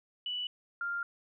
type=tone pair in turn; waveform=sine; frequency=2960 / 1396.9 Hz; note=F#7 / F6; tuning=0 / 0 cents; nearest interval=octave + minor second; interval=1300 cents; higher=first; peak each=-33 / -32 dBFS; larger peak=second; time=0.26-0.47 / 0.81-1.03 s; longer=second; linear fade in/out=2 ms; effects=none